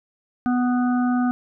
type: harmonic tone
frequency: 247.6 Hz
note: B3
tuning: 5 cents sharp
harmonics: 1 / 3 / 5 / 6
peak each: -18 / -28 / -32 / -34 dBFS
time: 0.46-1.31 s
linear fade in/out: 0 ms
effects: none